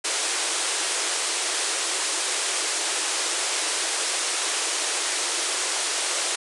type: band-pass noise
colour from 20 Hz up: white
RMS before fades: -26 dBFS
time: 0.04-6.36 s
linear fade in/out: 10 ms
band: 310 to 9900 Hz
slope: 96 dB/octave
effects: none